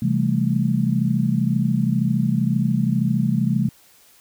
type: chord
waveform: sine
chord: A minor seventh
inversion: first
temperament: just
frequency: 132 / 165 / 198 / 220 Hz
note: C3 / E3 / G3 / A3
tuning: +16 / +2 / +18 / 0 cents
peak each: -22 / -23 / -23 / -22 dBFS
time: 0.02-3.69 s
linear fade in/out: 5 ms
effects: white hiss -53 dBFS RMS until 4.2 s